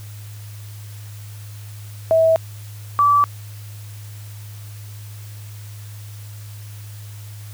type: tone pair in turn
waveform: sine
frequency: 649 / 1156.4 Hz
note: E5 / D6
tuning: -27 / -27 cents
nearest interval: minor seventh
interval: 1000 cents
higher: second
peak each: -11 dBFS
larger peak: neither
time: 2.11-2.36 / 2.99-3.24 s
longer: neither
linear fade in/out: 0 ms
effects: added 104 Hz sine -33 dBFS peak until 7.53 s + white hiss -45 dBFS RMS until 7.53 s